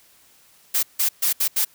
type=noise bursts at uneven times; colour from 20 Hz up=blue; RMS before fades=-20 dBFS; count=5; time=0.74-0.83 / 0.99-1.09 / 1.22-1.33 / 1.4-1.48 / 1.56-1.65 s; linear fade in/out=10 ms; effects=white hiss -55 dBFS RMS until 1.74 s